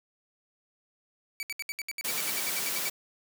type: tone bursts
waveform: sawtooth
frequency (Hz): 2293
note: D7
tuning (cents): -42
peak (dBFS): -29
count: 16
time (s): 1.4-2.884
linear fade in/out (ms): 0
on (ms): 29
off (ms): 68
type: high-pass noise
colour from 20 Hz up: white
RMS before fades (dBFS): -32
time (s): 2.04-2.9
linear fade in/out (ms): 10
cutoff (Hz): 140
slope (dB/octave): 48
effects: none